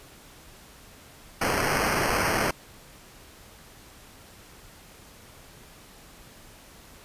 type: noise with sample-and-hold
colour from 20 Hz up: blue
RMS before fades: -25 dBFS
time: 1.41-2.51 s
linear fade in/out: 5 ms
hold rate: 3675 Hz
effects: pink hiss -50 dBFS RMS until 7.04 s + resampled to 32000 Hz